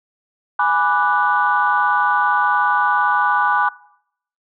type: chord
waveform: sine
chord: G# half-diminished seventh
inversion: none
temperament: equal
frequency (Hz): 830.6 / 987.8 / 1174.7 / 1480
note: G#5 / B5 / D6 / F#6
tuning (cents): 0 / 0 / 0 / 0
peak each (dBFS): -19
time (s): 0.59-3.69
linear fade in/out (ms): 5
effects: noise-tail reverb RT60 0.7 s tail -21 dB re dry + tanh soft clip ceiling -4 dBFS